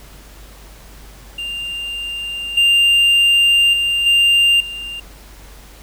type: tone with level steps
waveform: triangle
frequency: 2794 Hz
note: F7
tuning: in tune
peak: -21 / -8 / -13 / -8 / -24 dBFS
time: 1.38-5 s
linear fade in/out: 5 ms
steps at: 2.57 / 3.73 / 4.06 / 4.6 s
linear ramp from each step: 5 ms
effects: added 49 Hz sine -39 dBFS peak until 5.82 s + pink hiss -43 dBFS RMS until 5.82 s